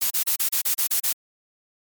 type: noise bursts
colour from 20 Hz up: blue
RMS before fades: -22 dBFS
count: 9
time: 0.01-1.13 s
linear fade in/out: 10 ms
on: 96 ms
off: 32 ms
effects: MP3 96 kbps